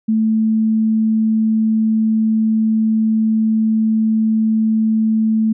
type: tone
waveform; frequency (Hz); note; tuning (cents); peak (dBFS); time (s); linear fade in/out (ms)
sine; 220; A3; 0; -12; 0.08-5.53; 10
effects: none